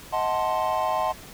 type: chord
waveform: triangle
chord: D# diminished seventh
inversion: none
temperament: equal with one note detuned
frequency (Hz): 631.7 / 740 / 880 / 1046.5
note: D#5 / F#5 / A5 / C6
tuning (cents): +26 / 0 / 0 / 0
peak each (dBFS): -26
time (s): 0.12-1.13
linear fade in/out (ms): 20
effects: pink hiss -44 dBFS RMS until 1.33 s